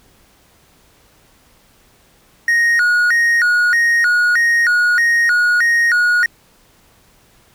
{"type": "tone with vibrato", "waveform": "triangle", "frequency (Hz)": 1645, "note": "G#6", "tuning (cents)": -17, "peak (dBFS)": -9, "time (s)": [2.48, 6.26], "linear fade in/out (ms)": 2, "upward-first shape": "square", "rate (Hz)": 1.6, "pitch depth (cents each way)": 220, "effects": ["pink hiss -52 dBFS RMS until 7.54 s"]}